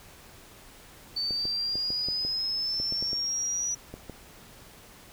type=exponential sweep; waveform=sine; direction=up; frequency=4524 to 5870 Hz; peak=-27 dBFS; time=1.16-3.75 s; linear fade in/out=10 ms
type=clicks; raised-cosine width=2 ms; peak=-25 dBFS; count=12; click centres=1.308 / 1.454 / 1.755 / 1.904 / 2.086 / 2.25 / 2.8 / 2.924 / 3.026 / 3.131 / 3.94 / 4.097 s
effects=pink hiss -51 dBFS RMS until 5.12 s